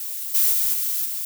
violet noise with level steps, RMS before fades -30 / -18 / -21 / -24 / -28 dBFS, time 0-1.25 s, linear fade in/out 2 ms, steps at 0.34 / 0.52 / 0.73 / 1.05 s, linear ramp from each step 10 ms, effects none

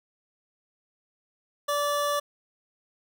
square tone pair together, 580 / 1160 Hz, D5 / D6, -22 / -22 cents, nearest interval octave, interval 1200 cents, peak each -28 dBFS, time 1.68-2.2 s, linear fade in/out 10 ms, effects none

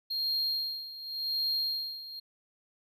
triangle tone with tremolo, 4225 Hz, C8, 16 cents sharp, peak -26 dBFS, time 0.1-2.2 s, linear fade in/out 10 ms, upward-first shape sine, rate 0.89 Hz, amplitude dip 80%, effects none

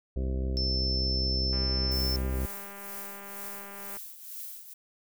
harmonic tone, 65.1 Hz, C2, 8 cents flat, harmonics 1 / 2 / 3 / 4 / 5 / 6 / 7 / 8 / 9 / 10, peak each -28 / -39 / -40 / -42 / -44 / -41 / -54 / -45 / -55 / -53 dBFS, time 0.16-2.46 s, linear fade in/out 5 ms
sine tone, 5310 Hz, E8, 12 cents sharp, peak -29 dBFS, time 0.57-2.16 s, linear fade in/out 0 ms
click train, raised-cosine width 0.5 ms, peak -31 dBFS, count 489, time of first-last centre 1.53-3.97 s, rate 200 Hz
violet noise with tremolo, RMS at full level -39 dBFS, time 1.91-4.74 s, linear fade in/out 10 ms, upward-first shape triangle, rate 2.1 Hz, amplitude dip 70%
effects none

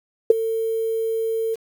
sine tone with ADSR envelope, 450 Hz, A4, 39 cents sharp, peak -4 dBFS, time 0.3-1.56 s, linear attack 4 ms, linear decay 15 ms, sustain -16 dB, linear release 24 ms, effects 7-bit

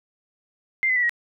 sine tone with pitch steps, 2093 / 2026 / 1961.9 / 1899.4 Hz, C7 / B6 / B6 / A#6, 0 / +44 / -12 / +32 cents, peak -18 dBFS, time 0.83-1.094 s, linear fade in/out 0 ms, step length 66 ms, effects none

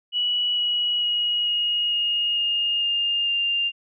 sine tone with pitch steps, 2936 / 2916 / 2896 / 2876 / 2856 / 2836 / 2816 / 2797 Hz, F#7 / F#7 / F#7 / F#7 / F7 / F7 / F7 / F7, -14 / -26 / -38 / -50 / +38 / +26 / +14 / +2 cents, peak -20 dBFS, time 0.12-3.72 s, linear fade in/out 50 ms, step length 450 ms, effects none

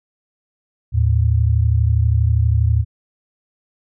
sine tone pair together, 78.21 / 110.6 Hz, D#2 / A2, +10 / +9 cents, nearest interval tritone, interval 599 cents, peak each -15 dBFS, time 0.92-2.85 s, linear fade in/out 50 ms, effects none

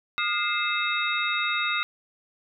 sine tone cluster, 1220 / 1418 / 2101 / 2616 / 3752 Hz, D#6 / F6 / C7 / E7 / A#7, -34 / +26 / +7 / -14 / +11 cents, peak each -30 dBFS, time 0.18-1.83 s, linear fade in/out 0 ms, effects none

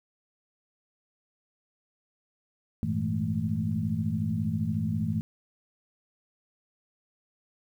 sine tone cluster, 97.4 / 111.9 / 162.9 / 206.8 / 219.6 Hz, G2 / A2 / E3 / G#3 / A3, -11 / +30 / -20 / -7 / -3 cents, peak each -33 / -33 / -31 / -37 / -31 dBFS, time 2.83-5.21 s, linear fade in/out 0 ms, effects 10-bit

